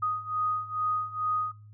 sine beating tone pair, 1244 / 1246.3 Hz, D#6 / D#6, -1 / +2 cents, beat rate 2.3 Hz, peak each -32 / -29 dBFS, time 0.02-1.52 s, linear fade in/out 10 ms, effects noise-tail reverb RT60 0.3 s tail -21 dB re dry + added 105 Hz sine -47 dBFS peak until 1.73 s

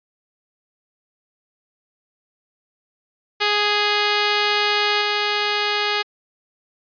5% pulse tone with level steps, 415.3 Hz, G#4, in tune, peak -5 / -7 dBFS, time 3.4-6.03 s, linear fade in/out 20 ms, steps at 5.01 s, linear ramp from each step 10 ms, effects resampled to 11025 Hz

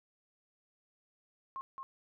sine tone with echo, 1072 Hz, C6, 42 cents sharp, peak -38 dBFS, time 1.56-1.61 s, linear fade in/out 0 ms, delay 220 ms, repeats 1, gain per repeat -3 dB, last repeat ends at 1.83 s, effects none

